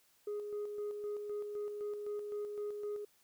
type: tone with tremolo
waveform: sine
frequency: 415.3 Hz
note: G#4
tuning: in tune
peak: -34 dBFS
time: 0.27-3.05 s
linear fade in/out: 5 ms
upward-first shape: square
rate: 3.9 Hz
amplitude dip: 45%
effects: tanh soft clip ceiling -35 dBFS + white hiss -70 dBFS RMS until 3.23 s